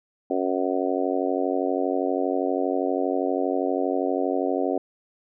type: harmonic tone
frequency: 92.5 Hz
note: F#2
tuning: in tune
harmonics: 3 / 4 / 5 / 6 / 7 / 8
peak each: -27 / -28 / -29 / -30 / -30 / -31 dBFS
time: 0.3-4.78 s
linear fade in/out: 5 ms
effects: none